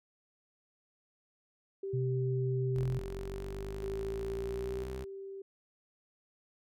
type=tone with tremolo; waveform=sine; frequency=390.4 Hz; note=G4; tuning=7 cents flat; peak=-35 dBFS; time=1.83-5.42 s; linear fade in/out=5 ms; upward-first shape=square; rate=0.5 Hz; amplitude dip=50%
type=tone; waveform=sine; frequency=128 Hz; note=C3; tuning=38 cents flat; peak=-30 dBFS; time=1.93-2.99 s; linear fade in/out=10 ms
type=exponential sweep; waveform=sawtooth; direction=up; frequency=42.51 to 65.4 Hz; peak=-36 dBFS; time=2.75-5.05 s; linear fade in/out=20 ms
effects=none